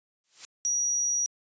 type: noise with exponential growth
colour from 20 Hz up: blue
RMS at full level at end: -34 dBFS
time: 0.24-0.45 s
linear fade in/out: 0 ms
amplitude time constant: 45 ms
type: tone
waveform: sine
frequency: 5780 Hz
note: F#8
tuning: 41 cents flat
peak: -24 dBFS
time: 0.65-1.26 s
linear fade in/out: 0 ms
effects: resampled to 16000 Hz